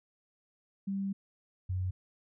sine tone pair in turn, 196 / 92.33 Hz, G3 / F#2, 0 / -3 cents, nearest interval octave + minor second, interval 1303 cents, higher first, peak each -31 / -30 dBFS, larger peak second, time 0.87-1.13 / 1.69-1.91 s, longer first, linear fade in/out 10 ms, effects none

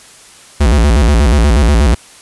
square tone with vibrato, 64.1 Hz, C2, 35 cents flat, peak -7 dBFS, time 0.6-1.95 s, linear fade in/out 10 ms, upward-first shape square, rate 8.3 Hz, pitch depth 230 cents each way, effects white hiss -39 dBFS RMS until 2.21 s + resampled to 24000 Hz

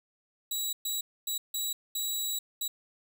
15% pulse tone bursts at uneven times, 3894 Hz, B7, 25 cents flat, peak -23 dBFS, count 6, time 0.51-0.73 / 0.85-1.01 / 1.27-1.38 / 1.54-1.73 / 1.95-2.39 / 2.61-2.68 s, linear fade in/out 5 ms, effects none

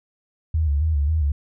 sine tone with vibrato, 75.4 Hz, D2, 46 cents sharp, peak -17 dBFS, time 0.54-1.32 s, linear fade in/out 5 ms, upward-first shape square, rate 3.7 Hz, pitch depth 89 cents each way, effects none

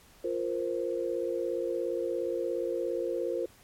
sine chord, F suspended fourth, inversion none, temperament equal, 349.2 / 466.2 / 523.3 Hz, F4 / Bb4 / C5, 0 / 0 / 0 cents, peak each -33 dBFS, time 0.24-3.46 s, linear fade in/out 5 ms, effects pink hiss -58 dBFS RMS until 3.63 s + MP3 64 kbps

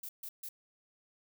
violet noise bursts, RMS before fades -43 dBFS, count 3, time 0.03-0.49 s, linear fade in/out 5 ms, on 60 ms, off 140 ms, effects none

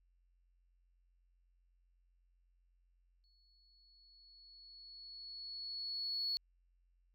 sine tone with exponential growth, 4386 Hz, C#8, 19 cents flat, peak -33 dBFS, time 3.24-6.37 s, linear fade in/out 0 ms, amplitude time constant 680 ms, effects tanh soft clip ceiling -30 dBFS + added 44 Hz sine -70 dBFS peak until 7.14 s

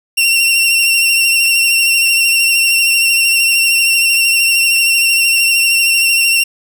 sawtooth tone with vibrato, 2734 Hz, F7, 37 cents flat, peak -6 dBFS, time 0.17-6.44 s, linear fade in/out 10 ms, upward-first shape triangle, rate 13 Hz, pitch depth 33 cents each way, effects none

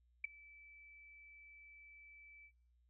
sine tone with ADSR envelope, 2313 Hz, D7, 27 cents flat, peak -33 dBFS, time 0.24-2.52 s, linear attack 5 ms, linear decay 10 ms, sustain -24 dB, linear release 70 ms, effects noise-tail reverb RT60 0.5 s tail -24 dB re dry + added 60 Hz sine -70 dBFS peak until 2.89 s

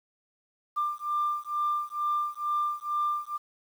sine beating tone pair, 1190 / 1192.2 Hz, D6 / D6, +22 / +26 cents, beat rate 2.2 Hz, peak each -29 dBFS, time 0.76-3.38 s, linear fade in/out 20 ms, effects tanh soft clip ceiling -20 dBFS + 9-bit

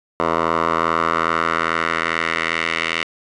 10% pulse tone with band-pass filter sweep, 82.41 Hz, E2, in tune, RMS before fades -20 dBFS, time 0.2-3.03 s, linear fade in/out 0 ms, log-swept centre 900 to 2400 Hz, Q 2.2, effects resampled to 22050 Hz

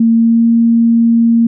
sine tone with pitch glide, 228.3 to 231.2 Hz, A#3 to A#3, -36 to -14 cents, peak -6 dBFS, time 0-1.47 s, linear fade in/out 5 ms, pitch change +22 cents, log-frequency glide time 0.12-0.48 s, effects none

